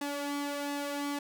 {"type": "tone with flanger", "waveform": "sawtooth", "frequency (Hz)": 286.3, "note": "D4", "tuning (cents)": -44, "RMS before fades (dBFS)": -35, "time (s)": [0.01, 1.19], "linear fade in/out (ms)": 5, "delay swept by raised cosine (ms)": [1.1, 2.6], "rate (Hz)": 1.4, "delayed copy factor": 0.55, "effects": []}